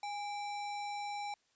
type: tone with sample-and-hold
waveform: sine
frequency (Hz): 822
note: G#5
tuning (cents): -18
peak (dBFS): -37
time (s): 0.03-1.34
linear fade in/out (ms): 2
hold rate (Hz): 3150
effects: white hiss -74 dBFS RMS until 1.55 s + resampled to 16000 Hz